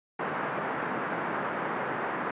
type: band-pass noise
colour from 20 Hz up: white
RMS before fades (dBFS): -32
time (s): 0.19-2.31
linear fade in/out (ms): 5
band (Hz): 150 to 1600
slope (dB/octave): 24
effects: resampled to 8000 Hz